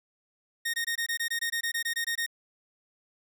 sawtooth tone bursts, 1853 Hz, A#6, 11 cents flat, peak -24 dBFS, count 15, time 0.65-2.264 s, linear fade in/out 10 ms, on 88 ms, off 21 ms, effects none

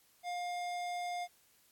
sine tone with hard clipping, 708 Hz, F5, 23 cents sharp, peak -38 dBFS, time 0.23-1.28 s, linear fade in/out 50 ms, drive 17 dB, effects white hiss -68 dBFS RMS until 1.71 s + AAC 64 kbps

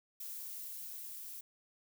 violet noise with level ramp, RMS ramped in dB -44 to -47 dBFS, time 0.2-1.41 s, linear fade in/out 5 ms, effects none

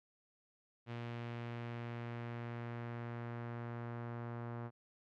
sawtooth tone with low-pass filter sweep, 118.3 Hz, A#2, 26 cents sharp, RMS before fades -44 dBFS, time 0.86-4.71 s, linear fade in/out 50 ms, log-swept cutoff 2900 to 1300 Hz, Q 1.3, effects none

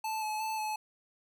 square tone with pitch steps, 875 / 858 / 876 / 859 Hz, A5 / A5 / A5 / A5, -10 / -44 / -8 / -42 cents, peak -33 dBFS, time 0.04-0.76 s, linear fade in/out 5 ms, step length 180 ms, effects none

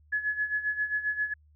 sine tone with tremolo, 1700 Hz, G#6, 40 cents sharp, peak -24 dBFS, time 0.12-1.34 s, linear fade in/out 10 ms, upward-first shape sine, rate 7.5 Hz, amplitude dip 75%, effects added 75 Hz sine -57 dBFS peak until 1.55 s

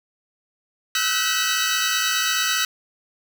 15% pulse tone cluster, 1299 / 1478 / 1533 / 1944 Hz, E6 / F#6 / G6 / B6, -26 / -2 / -39 / -28 cents, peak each -19 dBFS, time 0.95-2.65 s, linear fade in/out 2 ms, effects none

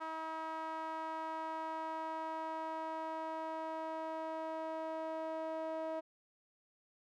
sawtooth tone with band-pass filter sweep, 319.7 Hz, D#4, 47 cents sharp, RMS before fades -41 dBFS, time 0-6.01 s, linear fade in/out 20 ms, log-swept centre 1100 to 710 Hz, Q 3, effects none

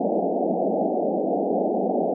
white band-pass noise, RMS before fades -23 dBFS, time 0-2.14 s, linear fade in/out 10 ms, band 180 to 770 Hz, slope 96 dB/octave, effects none

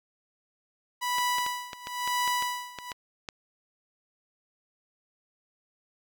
sawtooth tone with tremolo, 985 Hz, B5, 5 cents flat, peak -21 dBFS, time 1.01-2.93 s, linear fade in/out 20 ms, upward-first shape sine, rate 1 Hz, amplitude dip 90%
clicks, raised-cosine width 0.2 ms, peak -18 dBFS, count 11, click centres 1.184 / 1.384 / 1.464 / 1.732 / 1.871 / 2.076 / 2.277 / 2.424 / 2.787 / 2.918 / 3.288 s
effects none

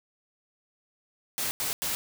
white noise bursts, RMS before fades -30 dBFS, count 3, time 1.38-1.95 s, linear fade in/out 0 ms, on 130 ms, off 90 ms, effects none

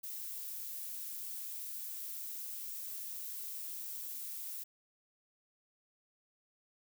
violet noise, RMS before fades -43 dBFS, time 0.03-4.64 s, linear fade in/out 10 ms, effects none

